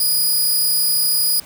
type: tone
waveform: 10% pulse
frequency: 4933 Hz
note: D#8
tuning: 16 cents flat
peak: -8 dBFS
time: 0-1.4 s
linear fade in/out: 5 ms
effects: pink hiss -42 dBFS RMS until 1.45 s